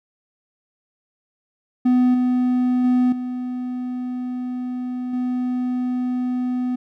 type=tone with level steps; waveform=triangle; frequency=250 Hz; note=B3; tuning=21 cents sharp; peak=-11 / -14 / -12 / -22 / -18 dBFS; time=1.85-6.76 s; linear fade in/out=10 ms; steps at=2.14 / 2.84 / 3.12 / 5.13 s; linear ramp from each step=5 ms; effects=none